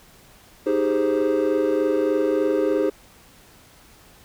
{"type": "chord", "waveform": "triangle", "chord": "Ab major seventh", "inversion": "second", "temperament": "equal", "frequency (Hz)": [311.1, 392, 415.3, 523.3], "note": ["Eb4", "G4", "Ab4", "C5"], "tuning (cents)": [0, 0, 0, 0], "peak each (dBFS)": [-21, -22, -21, -21], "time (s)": [0.66, 2.9], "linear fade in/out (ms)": 10, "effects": ["tanh soft clip ceiling -10 dBFS", "pink hiss -51 dBFS RMS until 4.24 s"]}